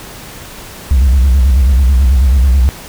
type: tone with vibrato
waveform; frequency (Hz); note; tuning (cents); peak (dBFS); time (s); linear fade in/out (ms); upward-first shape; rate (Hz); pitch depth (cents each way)
sine; 65.41; C2; 0; -3; 0.91-2.69; 0; square; 9.2; 110
effects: tanh soft clip ceiling -4 dBFS + pink hiss -31 dBFS RMS until 2.88 s